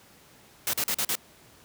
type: noise bursts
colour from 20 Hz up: white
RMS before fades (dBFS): -27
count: 5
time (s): 0.67-1.154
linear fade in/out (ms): 2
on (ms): 64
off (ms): 41
effects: pink hiss -55 dBFS RMS until 1.64 s + high-pass 80 Hz 12 dB/octave